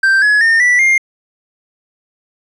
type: tone with pitch steps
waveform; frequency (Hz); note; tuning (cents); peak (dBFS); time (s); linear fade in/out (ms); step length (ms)
triangle; 1568 / 1690.3 / 1822.1 / 1964.2 / 2117; G6 / G#6 / A#6 / B6 / C7; 0 / +30 / -40 / -10 / +20; -6; 0.03-0.98; 5; 190
effects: resampled to 24000 Hz